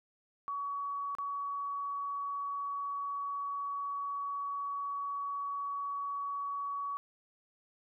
sine tone with dropouts, 1129 Hz, C#6, 31 cents sharp, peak -34 dBFS, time 0.48-6.97 s, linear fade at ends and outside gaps 0 ms, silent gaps 1.151-1.185 s, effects none

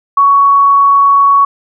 sine tone, 1118 Hz, C#6, 14 cents sharp, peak -4 dBFS, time 0.17-1.45 s, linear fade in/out 5 ms, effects none

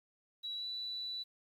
sine tone with pitch glide, 3904 to 3961 Hz, B7 to B7, -21 to +4 cents, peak -38 dBFS, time 0.43-1.24 s, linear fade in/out 20 ms, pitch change +25 cents, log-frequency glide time 0.55-0.66 s, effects 11-bit

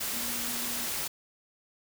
sine tone in noise, 238.4 Hz, A#3, 39 cents sharp, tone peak -42 dBFS, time 0.13-0.86 s, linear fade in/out 10 ms, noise white, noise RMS -33 dBFS, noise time 0-1.08 s, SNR -12 dB, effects none

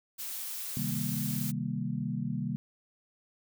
blue noise, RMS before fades -38 dBFS, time 0.18-1.52 s, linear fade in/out 20 ms
sine chord, C minor seventh, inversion none, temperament equal, 130.81 / 155.56 / 196 / 233.1 Hz, C3 / Eb3 / G3 / Bb3, 0 / 0 / 0 / 0 cents, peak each -36 dBFS, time 0.77-2.56 s, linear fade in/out 0 ms
effects none

